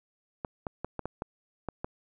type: clicks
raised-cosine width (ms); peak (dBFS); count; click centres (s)
1; -19; 8; 0.448 / 0.668 / 0.846 / 0.993 / 1.056 / 1.221 / 1.687 / 1.845
effects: none